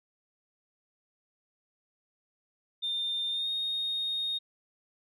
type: tone with pitch glide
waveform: sine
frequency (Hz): 3610 to 3709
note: A7 to A#7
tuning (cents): +44 to -9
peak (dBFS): -28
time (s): 2.82-4.39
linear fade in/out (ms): 20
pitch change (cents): +47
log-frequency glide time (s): 3.3-3.49
effects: tanh soft clip ceiling -25 dBFS